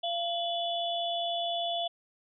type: tone cluster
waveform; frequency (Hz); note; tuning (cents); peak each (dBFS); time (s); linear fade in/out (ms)
sine; 687 / 2981 / 3437; F5 / F#7 / A7; -29 / +12 / -41; -31 / -38 / -34; 0.03-1.88; 10
effects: none